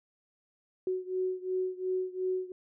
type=beating tone pair; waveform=sine; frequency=370 / 372.8 Hz; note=F#4 / F#4; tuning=0 / +13 cents; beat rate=2.8 Hz; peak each=-32 / -34 dBFS; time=0.87-2.52 s; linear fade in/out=2 ms; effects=none